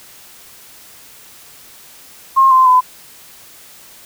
sine tone with pitch steps, 1069 / 1039.2 / 1010.2 Hz, C6 / C6 / B5, +37 / -12 / +39 cents, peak -6 dBFS, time 2.36-2.81 s, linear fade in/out 20 ms, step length 150 ms, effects white hiss -41 dBFS RMS until 4.05 s

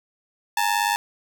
sawtooth ring-modulated tone, 880 Hz, A5, in tune, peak -13 dBFS, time 0.57-0.96 s, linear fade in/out 0 ms, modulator 49.3 Hz, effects none

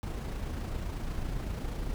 brown noise with amplitude modulation, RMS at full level -33 dBFS, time 0.03-1.94 s, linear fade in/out 0 ms, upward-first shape sine, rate 27.9 Hz, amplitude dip 40%, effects none

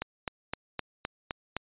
click train, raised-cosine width 0.3 ms, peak -15 dBFS, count 7, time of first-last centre 0.02-1.566 s, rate 3.88 Hz, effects resampled to 8000 Hz

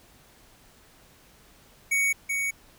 square tone with echo, 2235 Hz, C#7, 14 cents sharp, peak -22 dBFS, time 1.91-2.13 s, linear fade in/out 10 ms, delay 380 ms, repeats 1, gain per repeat -4 dB, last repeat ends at 2.51 s, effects pink hiss -56 dBFS RMS until 2.78 s

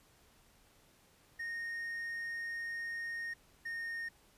triangle tone pair in turn, 1852 / 1842.9 Hz, A#6 / A#6, -12 / -20 cents, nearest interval unison, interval 8 cents, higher first, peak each -36 / -36 dBFS, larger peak neither, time 1.39-3.34 / 3.65-4.09 s, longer first, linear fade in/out 10 ms, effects pink hiss -66 dBFS RMS until 4.37 s + resampled to 32000 Hz

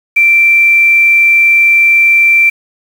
sine tone with quantisation, 2349 Hz, D7, in tune, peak -4 dBFS, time 0.16-2.5 s, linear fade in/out 10 ms, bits 5, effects none

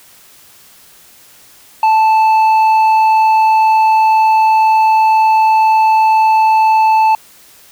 sine tone with tanh clipping, 878 Hz, A5, 4 cents flat, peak -8 dBFS, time 1.83-7.15 s, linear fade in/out 2 ms, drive 6 dB, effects white hiss -43 dBFS RMS until 7.71 s

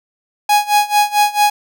45% pulse tone with tremolo, 830.6 Hz, G#5, in tune, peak -8 dBFS, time 0.49-1.5 s, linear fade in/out 5 ms, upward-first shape sine, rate 4.5 Hz, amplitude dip 90%, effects none

